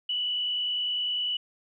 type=tone with frequency modulation; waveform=sine; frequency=2960 Hz; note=F#7; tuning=in tune; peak=-26 dBFS; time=0.09-1.37 s; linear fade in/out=5 ms; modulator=50 Hz; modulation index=1.1; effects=none